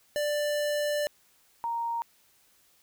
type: tone pair in turn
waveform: square / sine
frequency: 590 / 930.9 Hz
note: D5 / A#5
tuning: +8 / -3 cents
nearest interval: minor sixth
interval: 789 cents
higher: second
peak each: -27 / -28 dBFS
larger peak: first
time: 0.16-1.07 / 1.64-2.02 s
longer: first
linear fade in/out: 0 ms
effects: white hiss -64 dBFS RMS until 2.82 s